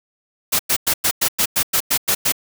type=noise bursts; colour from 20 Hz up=white; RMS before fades=-17 dBFS; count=11; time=0.52-2.323 s; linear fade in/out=10 ms; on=73 ms; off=100 ms; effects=none